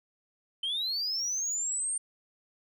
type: linear sweep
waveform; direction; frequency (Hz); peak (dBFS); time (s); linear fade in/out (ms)
sine; up; 3054 to 8840; -27; 0.63-1.98; 5
effects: tanh soft clip ceiling -27 dBFS